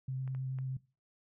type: tone with vibrato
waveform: sine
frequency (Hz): 131.2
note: C3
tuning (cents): +5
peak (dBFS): -34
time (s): 0.08-0.77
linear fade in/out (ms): 5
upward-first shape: sine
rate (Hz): 9.4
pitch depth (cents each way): 12
type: clicks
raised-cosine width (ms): 0.5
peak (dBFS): -39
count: 3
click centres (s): 0.277 / 0.349 / 0.587
effects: noise-tail reverb RT60 0.3 s tail -19 dB re dry